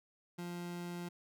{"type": "tone", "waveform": "30% pulse", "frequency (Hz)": 174.61, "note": "F3", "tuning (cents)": 0, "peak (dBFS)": -38, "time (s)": [0.38, 1.09], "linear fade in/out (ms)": 10, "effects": []}